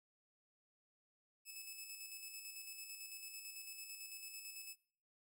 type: tone with tremolo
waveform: 10% pulse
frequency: 2602 Hz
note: E7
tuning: 23 cents flat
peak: -39 dBFS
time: 1.45-4.76 s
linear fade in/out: 50 ms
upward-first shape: square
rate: 9 Hz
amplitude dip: 40%
effects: noise-tail reverb RT60 0.6 s tail -24 dB re dry